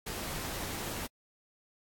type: noise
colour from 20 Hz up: pink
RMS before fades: -38 dBFS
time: 0.06-1.07 s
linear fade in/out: 10 ms
effects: AAC 64 kbps